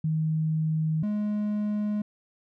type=tone pair in turn; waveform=sine / triangle; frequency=157.5 / 209.3 Hz; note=D#3 / G#3; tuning=+21 / +14 cents; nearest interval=perfect fourth; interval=493 cents; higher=second; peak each=-23 dBFS; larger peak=neither; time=0.04-1.03 / 1.03-2.02 s; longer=neither; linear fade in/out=5 ms; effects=none